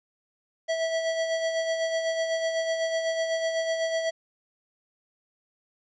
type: tone with tremolo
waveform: square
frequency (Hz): 653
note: E5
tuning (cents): -17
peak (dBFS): -24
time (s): 0.68-4.11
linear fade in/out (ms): 20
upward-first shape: sine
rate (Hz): 8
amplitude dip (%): 45
effects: resampled to 16000 Hz + 10-bit